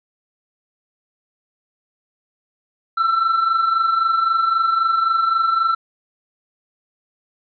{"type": "tone pair together", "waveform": "triangle", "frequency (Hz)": [1318.5, 1342.3], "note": ["E6", "E6"], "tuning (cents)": [0, 31], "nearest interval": "unison", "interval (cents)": 31, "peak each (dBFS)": [-21, -14], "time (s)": [2.97, 5.75], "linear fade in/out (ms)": 10, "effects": ["resampled to 11025 Hz"]}